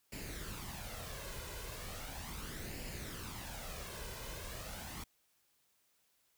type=noise with flanger; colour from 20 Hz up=pink; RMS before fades=-45 dBFS; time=0.12-5.04 s; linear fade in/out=5 ms; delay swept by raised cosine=0.41 to 2.01 ms; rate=0.37 Hz; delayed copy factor=+0.55; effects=white hiss -75 dBFS RMS until 6.37 s